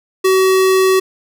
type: tone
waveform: square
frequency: 378.2 Hz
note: F#4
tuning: 38 cents sharp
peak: -10 dBFS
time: 0.24-1 s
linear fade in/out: 10 ms
effects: none